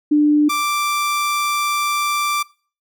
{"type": "tone pair in turn", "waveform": ["sine", "sawtooth"], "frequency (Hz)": [297.4, 1175.3], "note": ["D4", "D6"], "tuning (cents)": [22, 1], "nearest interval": "2 octaves", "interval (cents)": 2379, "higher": "second", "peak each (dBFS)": [-10, -14], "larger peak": "first", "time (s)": [[0.11, 0.49], [0.49, 2.43]], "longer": "second", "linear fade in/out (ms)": 10, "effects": ["noise-tail reverb RT60 0.4 s tail -22 dB re dry"]}